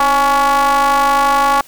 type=ring-modulated tone; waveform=square; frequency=143.4 Hz; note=D3; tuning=41 cents flat; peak=-8 dBFS; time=0-1.61 s; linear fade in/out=2 ms; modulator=978 Hz; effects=white hiss -43 dBFS RMS until 1.67 s